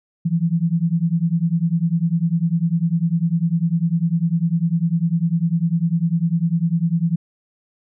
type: beating tone pair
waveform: sine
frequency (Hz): 162.6 / 172.6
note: E3 / F3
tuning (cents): -23 / -20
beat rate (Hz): 10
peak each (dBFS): -19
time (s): 0.25-7.16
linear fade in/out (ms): 10
effects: none